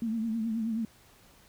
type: tone with vibrato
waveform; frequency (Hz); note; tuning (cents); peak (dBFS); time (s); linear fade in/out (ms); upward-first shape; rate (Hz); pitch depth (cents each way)
sine; 224.5; A3; +35; -28; 0.02-0.85; 2; triangle; 9.4; 79
effects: pink hiss -59 dBFS RMS until 1.48 s